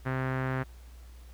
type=tone with low-pass filter; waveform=sawtooth; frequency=130.81 Hz; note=C3; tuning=in tune; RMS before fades=-31 dBFS; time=0.05-0.64 s; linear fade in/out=20 ms; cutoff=1700 Hz; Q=2.5; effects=added 60 Hz sine -46 dBFS peak until 1.33 s + pink hiss -60 dBFS RMS until 1.33 s